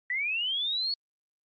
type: linear sweep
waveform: sine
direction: up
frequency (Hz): 1917 to 4435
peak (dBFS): -27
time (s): 0.1-0.94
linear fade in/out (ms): 2
effects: Opus 32 kbps